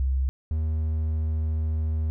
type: tone pair in turn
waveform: sine / triangle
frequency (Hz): 66 / 78.49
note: C2 / D#2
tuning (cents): +16 / +16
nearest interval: minor third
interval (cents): 300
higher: second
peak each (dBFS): -21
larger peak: neither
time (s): 0-0.29 / 0.51-2.1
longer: second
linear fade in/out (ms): 0
effects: none